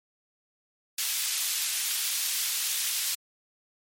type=high-pass noise; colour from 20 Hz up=pink; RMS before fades=-29 dBFS; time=0.98-3.15 s; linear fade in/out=5 ms; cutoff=3300 Hz; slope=12 dB/octave; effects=MP3 64 kbps